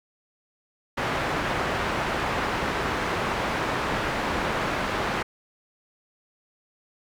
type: low-pass noise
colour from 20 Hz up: white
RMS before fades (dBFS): -27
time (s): 0.97-5.23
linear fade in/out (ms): 10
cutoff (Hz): 1500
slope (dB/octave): 12
effects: none